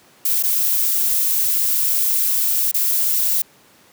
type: noise with dropouts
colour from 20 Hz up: violet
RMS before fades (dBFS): -18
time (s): 0.25-3.42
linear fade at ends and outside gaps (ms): 5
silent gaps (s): 0.427-0.435 / 2.715-2.742
effects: pink hiss -51 dBFS RMS until 3.92 s + high-pass 150 Hz 12 dB/octave